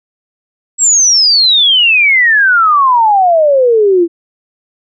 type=exponential sweep; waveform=sine; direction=down; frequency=7810 to 329.2 Hz; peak=-5 dBFS; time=0.78-4.08 s; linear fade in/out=50 ms; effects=none